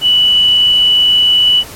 sine tone with frequency modulation, 2960 Hz, F#7, in tune, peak -6 dBFS, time 0.01-1.64 s, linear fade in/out 50 ms, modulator 52.9 Hz, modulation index 0.26, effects pink hiss -31 dBFS RMS until 1.75 s + MP3 64 kbps

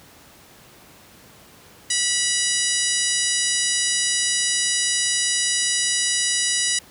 harmonic tone with a mistuned harmonic, 975 Hz, B5, 23 cents flat, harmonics 2 / 3 / 4 / 5 / 6 / 7 / 8 / 9 / 10, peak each -28 / -28 / -28 / -28 / -28 / -28 / -28 / -28 / -28 dBFS, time 1.9-6.79 s, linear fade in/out 5 ms, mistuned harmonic 5, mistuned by +16 cents, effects pink hiss -48 dBFS RMS until 6.9 s + high-pass 80 Hz 12 dB/octave

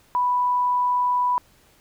sine tone, 987.8 Hz, B5, in tune, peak -18 dBFS, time 0.15-1.38 s, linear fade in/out 0 ms, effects pink hiss -57 dBFS RMS until 1.8 s

